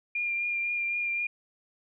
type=tone with vibrato; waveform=sine; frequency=2402 Hz; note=D7; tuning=38 cents sharp; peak=-27 dBFS; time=0.15-1.27 s; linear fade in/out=5 ms; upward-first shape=triangle; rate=3.9 Hz; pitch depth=21 cents each way; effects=none